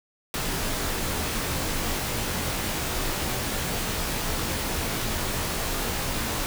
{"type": "noise with comb filter", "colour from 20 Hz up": "pink", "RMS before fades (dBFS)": -28, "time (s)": [0.34, 6.46], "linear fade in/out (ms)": 0, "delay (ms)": 20, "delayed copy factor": -0.7, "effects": []}